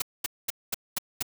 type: noise bursts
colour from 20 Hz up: white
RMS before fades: -28 dBFS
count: 6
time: 0-1.226 s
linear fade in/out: 5 ms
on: 21 ms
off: 220 ms
effects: none